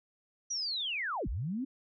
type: linear two-way sweep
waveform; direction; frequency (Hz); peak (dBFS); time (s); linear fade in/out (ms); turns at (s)
sine; down then up; 5920 to 36.88 to 278.3; -32; 0.5-1.65; 10; 1.28
effects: none